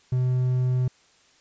triangle tone, 126.8 Hz, B2, 46 cents sharp, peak -18 dBFS, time 0.12-0.88 s, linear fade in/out 5 ms, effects white hiss -59 dBFS RMS until 1.4 s + resampled to 16000 Hz

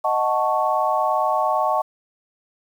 sine chord, D# half-diminished seventh, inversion none, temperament equal, 622.3 / 740 / 880 / 1108.7 Hz, D#5 / F#5 / A5 / C#6, 0 / 0 / 0 / 0 cents, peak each -23 dBFS, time 0.04-1.82 s, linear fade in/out 10 ms, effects 8-bit

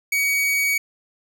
45% pulse tone, 2255 Hz, C#7, 29 cents sharp, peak -18 dBFS, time 0.12-0.78 s, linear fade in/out 5 ms, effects none

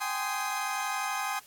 30% pulse chord, Ab major seventh, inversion third, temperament just, 778.7 / 830.6 / 1038.3 / 1245.9 Hz, G5 / Ab5 / C6 / Eb6, -12 / 0 / -14 / +2 cents, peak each -33 dBFS, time 0-1.4 s, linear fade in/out 20 ms, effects white hiss -55 dBFS RMS until 1.46 s + AAC 64 kbps

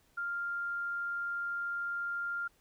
sine tone, 1396.9 Hz, F6, in tune, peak -33 dBFS, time 0.17-2.48 s, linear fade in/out 10 ms, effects pink hiss -69 dBFS RMS until 2.6 s

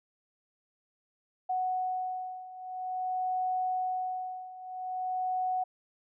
sine beating tone pair, 740 / 740.49 Hz, F#5 / F#5, 0 / +1 cents, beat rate 0.49 Hz, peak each -35 / -32 dBFS, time 1.49-5.64 s, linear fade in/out 10 ms, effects none

